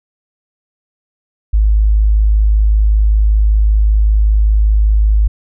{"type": "tone", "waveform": "sine", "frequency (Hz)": 52.6, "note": "G#1", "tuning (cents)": 23, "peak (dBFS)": -7, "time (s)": [1.53, 5.28], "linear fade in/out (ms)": 10, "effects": []}